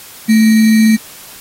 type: tone with sample-and-hold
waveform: sine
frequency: 220 Hz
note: A3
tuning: in tune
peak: -5 dBFS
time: 0.28-0.97 s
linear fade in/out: 20 ms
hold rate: 2100 Hz
effects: white hiss -35 dBFS RMS until 1.4 s + AAC 48 kbps